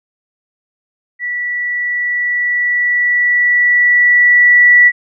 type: tone with level ramp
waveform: sine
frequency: 1950 Hz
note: B6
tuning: 23 cents flat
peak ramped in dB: -17 to -3 dBFS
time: 1.19-4.92 s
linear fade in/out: 50 ms
effects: none